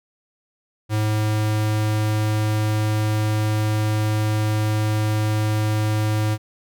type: tone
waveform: square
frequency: 107.3 Hz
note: A2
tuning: 43 cents flat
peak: -19 dBFS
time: 0.89-6.38 s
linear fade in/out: 50 ms
effects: none